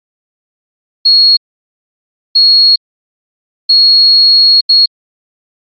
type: tone bursts at uneven times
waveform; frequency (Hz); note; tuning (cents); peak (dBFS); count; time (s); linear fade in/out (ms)
sine; 4314; C#8; -48; -3; 4; 1.05-1.37 / 2.35-2.76 / 3.69-4.61 / 4.69-4.86; 10
effects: Opus 48 kbps